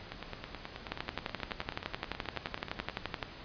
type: two click trains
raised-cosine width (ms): 0.3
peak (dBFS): -23 / -17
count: 27 / 28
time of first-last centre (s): 0.12-2.898 / 0.92-3.228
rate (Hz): 9.36 / 11.7
effects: pink hiss -48 dBFS RMS until 3.44 s + resampled to 11025 Hz